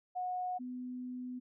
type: tone pair in turn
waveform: sine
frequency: 729 / 250.5 Hz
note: F#5 / B3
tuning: -26 / +25 cents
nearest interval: octave + tritone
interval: 1849 cents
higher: first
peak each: -34 / -39 dBFS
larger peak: first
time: 0.15-0.59 / 0.59-1.4 s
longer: second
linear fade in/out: 20 ms
effects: none